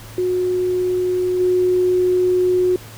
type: tone with level steps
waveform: sine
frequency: 364 Hz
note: F#4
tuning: 28 cents flat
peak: -16 / -13 dBFS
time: 0.18-2.76 s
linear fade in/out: 2 ms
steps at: 1.39 s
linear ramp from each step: 20 ms
effects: added 109 Hz sine -38 dBFS peak until 2.97 s + pink hiss -40 dBFS RMS until 2.97 s